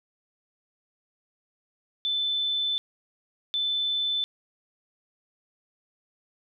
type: tone bursts at uneven times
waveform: sine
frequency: 3520 Hz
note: A7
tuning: in tune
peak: -24 dBFS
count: 2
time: 2.05-2.78 / 3.54-4.24 s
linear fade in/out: 0 ms
effects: none